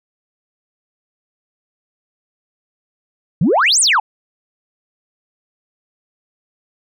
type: exponential two-way sweep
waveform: sine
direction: up then down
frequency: 140 to 9760 to 781 Hz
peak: -9 dBFS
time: 3.41-4 s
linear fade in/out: 5 ms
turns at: 3.8 s
effects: tanh soft clip ceiling -6 dBFS